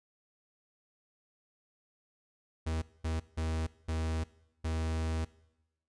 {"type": "tone bursts at uneven times", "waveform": "45% pulse", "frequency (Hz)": 80.1, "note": "E2", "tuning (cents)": -49, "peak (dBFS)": -31, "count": 5, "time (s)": [[2.66, 2.82], [3.04, 3.2], [3.37, 3.67], [3.88, 4.24], [4.64, 5.25]], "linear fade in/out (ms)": 10, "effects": ["noise-tail reverb RT60 0.9 s tail -20 dB re dry", "resampled to 22050 Hz"]}